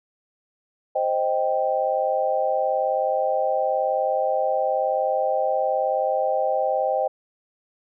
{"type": "chord", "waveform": "sine", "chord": "C minor", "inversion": "none", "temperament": "equal", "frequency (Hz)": [523.3, 622.3, 784], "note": ["C5", "Eb5", "G5"], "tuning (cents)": [0, 0, 0], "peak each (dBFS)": -24, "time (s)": [0.95, 7.08], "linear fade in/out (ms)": 10, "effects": []}